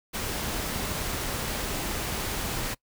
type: noise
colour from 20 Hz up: pink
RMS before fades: -31 dBFS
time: 0.13-2.75 s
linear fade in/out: 20 ms
effects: noise-tail reverb RT60 0.1 s tail -23 dB re dry